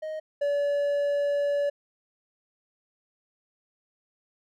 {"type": "tone pair in turn", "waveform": "triangle", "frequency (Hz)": [624, 573.2], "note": ["D#5", "D5"], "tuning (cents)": [5, -42], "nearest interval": "minor second", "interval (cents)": 147, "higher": "first", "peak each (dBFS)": [-29, -21], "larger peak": "second", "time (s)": [[0.02, 0.2], [0.41, 1.7]], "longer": "second", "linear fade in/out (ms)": 10, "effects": []}